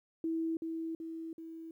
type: tone with echo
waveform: sine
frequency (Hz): 326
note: E4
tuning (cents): -19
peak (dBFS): -31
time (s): 0.24-0.57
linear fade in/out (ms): 2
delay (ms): 380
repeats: 3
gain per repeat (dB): -4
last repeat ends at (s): 1.71
effects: 12-bit